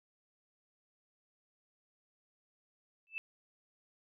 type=tone with exponential growth; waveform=sine; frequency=2637 Hz; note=E7; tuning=in tune; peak=-32 dBFS; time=3.07-3.18 s; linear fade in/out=0 ms; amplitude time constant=22 ms; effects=none